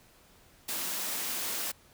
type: high-pass noise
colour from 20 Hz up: white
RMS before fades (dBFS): -34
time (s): 0.68-1.72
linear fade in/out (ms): 10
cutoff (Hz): 160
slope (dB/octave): 48
effects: pink hiss -60 dBFS RMS until 1.93 s